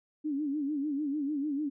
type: tone with vibrato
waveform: sine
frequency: 290 Hz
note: D4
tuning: 22 cents flat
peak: -29 dBFS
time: 0.24-1.7 s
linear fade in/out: 20 ms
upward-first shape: sine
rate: 6.7 Hz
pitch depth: 110 cents each way
effects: none